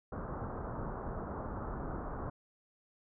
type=low-pass noise; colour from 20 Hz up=pink; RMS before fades=-40 dBFS; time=0.12-2.3 s; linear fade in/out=5 ms; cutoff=1400 Hz; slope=48 dB/octave; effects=none